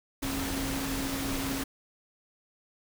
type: tone in noise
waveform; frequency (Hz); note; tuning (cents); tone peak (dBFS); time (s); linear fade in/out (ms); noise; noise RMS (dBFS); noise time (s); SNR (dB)
sine; 271.5; C#4; -36; -33; 0.22-1.64; 10; pink; -34; 0.22-1.64; -2
effects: none